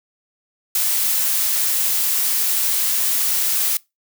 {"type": "noise", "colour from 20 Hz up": "blue", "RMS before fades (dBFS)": -19, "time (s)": [0.75, 3.77], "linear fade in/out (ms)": 2, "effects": ["noise-tail reverb RT60 0.2 s tail -22 dB re dry"]}